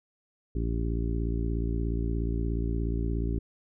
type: harmonic tone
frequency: 56.9 Hz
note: A#1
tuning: 41 cents flat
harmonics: 1 / 2 / 3 / 4 / 5 / 6 / 7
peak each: -28 / -34 / -37 / -40 / -37 / -40 / -40 dBFS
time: 0.55-3.39 s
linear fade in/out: 5 ms
effects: none